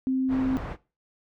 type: tone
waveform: sine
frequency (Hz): 261.6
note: C4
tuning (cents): 0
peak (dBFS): -22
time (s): 0.07-0.57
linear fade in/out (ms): 0
type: low-pass noise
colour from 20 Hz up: pink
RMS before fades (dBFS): -35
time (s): 0.28-0.77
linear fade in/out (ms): 50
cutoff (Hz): 1500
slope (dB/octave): 12
effects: noise-tail reverb RT60 0.3 s tail -19 dB re dry